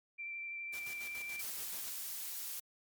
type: tone with vibrato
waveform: sine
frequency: 2349 Hz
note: D7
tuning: in tune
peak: -40 dBFS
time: 0.18-1.42 s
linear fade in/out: 20 ms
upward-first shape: sine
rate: 12 Hz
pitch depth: 11 cents each way
type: noise with tremolo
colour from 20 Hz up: white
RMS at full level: -48 dBFS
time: 0.72-1.91 s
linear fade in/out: 20 ms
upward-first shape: square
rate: 7 Hz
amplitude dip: 55%
type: noise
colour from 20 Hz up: blue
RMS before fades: -42 dBFS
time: 1.39-2.6 s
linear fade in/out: 5 ms
effects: MP3 96 kbps